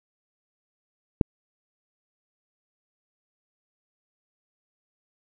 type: click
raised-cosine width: 3 ms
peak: -5 dBFS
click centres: 1.212 s
effects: none